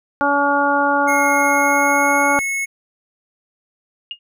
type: harmonic tone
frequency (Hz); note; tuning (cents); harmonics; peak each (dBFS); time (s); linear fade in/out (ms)
284.4; C#4; +45; 1 / 2 / 3 / 4 / 5; -22 / -21 / -18 / -22 / -19; 0.21-2.39; 0
type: tone with pitch glide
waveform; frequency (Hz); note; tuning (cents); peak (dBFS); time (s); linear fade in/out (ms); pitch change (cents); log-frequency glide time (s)
square; 2155 to 2191; C#7 to C#7; -49 to -21; -20; 1.07-2.66; 20; +28; 1.33-2.34
type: tone with exponential decay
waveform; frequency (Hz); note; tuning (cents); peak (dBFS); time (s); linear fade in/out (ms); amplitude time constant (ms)
sine; 2845; F7; +31; -20; 4.11-4.19; 1; 16
effects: none